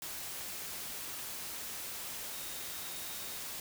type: tone in noise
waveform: sine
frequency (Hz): 3729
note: A#7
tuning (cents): 0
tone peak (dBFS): -53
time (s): 2.33-3.4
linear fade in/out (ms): 2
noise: white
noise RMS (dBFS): -42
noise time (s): 0.02-3.6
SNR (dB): -14
effects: none